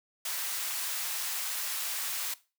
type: high-pass noise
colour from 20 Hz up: white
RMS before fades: -34 dBFS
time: 0.25-2.34 s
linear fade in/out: 5 ms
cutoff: 890 Hz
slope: 12 dB/octave
effects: noise-tail reverb RT60 0.3 s tail -18 dB re dry